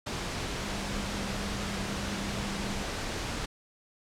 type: tone in noise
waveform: sine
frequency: 199.5 Hz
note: G3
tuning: 31 cents sharp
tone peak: -37 dBFS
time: 0.63-2.85 s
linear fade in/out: 10 ms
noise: pink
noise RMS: -34 dBFS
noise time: 0.06-3.46 s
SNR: -6 dB
effects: low-pass 7000 Hz 12 dB/octave